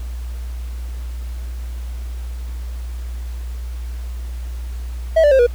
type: tone with pitch steps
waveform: triangle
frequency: 647 / 586.5 / 531.6 / 481.9 Hz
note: E5 / D5 / C5 / B4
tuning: -32 / -2 / +27 / -43 cents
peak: -7 dBFS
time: 5.16-5.468 s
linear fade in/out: 10 ms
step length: 77 ms
effects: added 60 Hz sine -24 dBFS peak until 5.54 s + pink hiss -45 dBFS RMS until 5.54 s